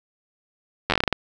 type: slowing click train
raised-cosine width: 0.3 ms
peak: -3 dBFS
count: 10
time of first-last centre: 0.9-1.127 s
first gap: 10 ms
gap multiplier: 1.22
effects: none